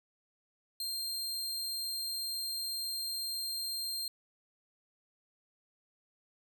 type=tone; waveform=sawtooth; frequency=4186 Hz; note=C8; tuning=in tune; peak=-32 dBFS; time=0.8-4.08 s; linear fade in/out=2 ms; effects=none